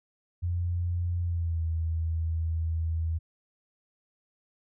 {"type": "tone with pitch glide", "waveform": "sine", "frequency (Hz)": [87.31, 81.46], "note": ["F2", "E2"], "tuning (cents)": [0, -20], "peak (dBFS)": -26, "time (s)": [0.42, 3.19], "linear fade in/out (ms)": 20, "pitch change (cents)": -120, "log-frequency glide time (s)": [1.21, 1.64], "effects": []}